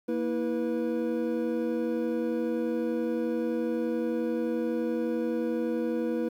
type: tone cluster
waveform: triangle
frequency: 233.7 / 325.3 / 488.7 Hz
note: A#3 / E4 / B4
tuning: +5 / -23 / -18 cents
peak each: -29 dBFS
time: 0.08-6.29 s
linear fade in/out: 10 ms
effects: 10-bit